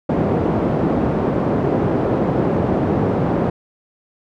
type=band-pass noise; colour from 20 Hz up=pink; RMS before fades=-18 dBFS; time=0.09-3.5 s; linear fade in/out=5 ms; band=140 to 600 Hz; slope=12 dB/octave; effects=none